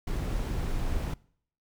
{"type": "noise", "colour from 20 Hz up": "brown", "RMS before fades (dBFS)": -30, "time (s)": [0.07, 1.14], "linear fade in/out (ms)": 5, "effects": ["noise-tail reverb RT60 0.6 s tail -23 dB re dry"]}